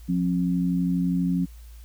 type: tone pair together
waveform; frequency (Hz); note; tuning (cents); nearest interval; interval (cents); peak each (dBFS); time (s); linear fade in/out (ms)
sine; 176.9 / 269.2; F3 / C4; +23 / +49; perfect fifth; 726; -22 / -26; 0.08-1.46; 20
effects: added 57 Hz sine -41 dBFS peak until 1.84 s + white hiss -57 dBFS RMS until 1.84 s